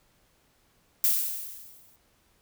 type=noise with exponential decay; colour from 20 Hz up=violet; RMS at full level=-21 dBFS; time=1.04-1.96 s; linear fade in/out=1 ms; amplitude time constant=200 ms; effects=pink hiss -66 dBFS RMS until 2.41 s